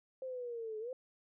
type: linear two-way sweep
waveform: sine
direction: down then up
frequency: 527 to 425.6 to 527 Hz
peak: -39 dBFS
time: 0.22-0.93 s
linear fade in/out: 2 ms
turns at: 0.79 s
effects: none